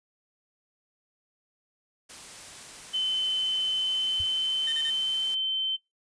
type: noise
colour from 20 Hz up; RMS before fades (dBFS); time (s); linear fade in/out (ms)
white; -44; 2.09-5.35; 10
type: tone with pitch glide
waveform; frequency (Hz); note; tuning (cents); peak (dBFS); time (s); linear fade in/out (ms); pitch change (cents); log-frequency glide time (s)
sine; 3056 to 3088; G7 to G7; -45 to -27; -25; 2.93-5.77; 20; +18; 3.77-5.48
type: tone with exponential decay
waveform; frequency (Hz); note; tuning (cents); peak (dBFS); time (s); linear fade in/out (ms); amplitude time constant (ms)
sine; 82.41; E2; 0; -31; 4.2-4.28; 0; 16
type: tone bursts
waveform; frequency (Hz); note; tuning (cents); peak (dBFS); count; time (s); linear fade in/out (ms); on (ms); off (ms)
30% pulse; 1818; A#6; -44; -33; 3; 4.67-4.902; 5; 56; 32
effects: noise-tail reverb RT60 0.2 s tail -25 dB re dry + resampled to 22050 Hz